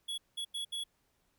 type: tone bursts at uneven times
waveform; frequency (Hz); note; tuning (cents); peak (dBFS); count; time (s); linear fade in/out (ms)
square; 3369; G#7; +24; -36; 4; 0.08-0.18 / 0.37-0.45 / 0.54-0.65 / 0.72-0.84; 10
effects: pink hiss -75 dBFS RMS until 1.38 s